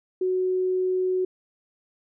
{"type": "tone", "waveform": "sine", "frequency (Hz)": 370, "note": "F#4", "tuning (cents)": 0, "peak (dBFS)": -21, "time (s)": [0.21, 1.25], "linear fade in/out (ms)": 5, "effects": []}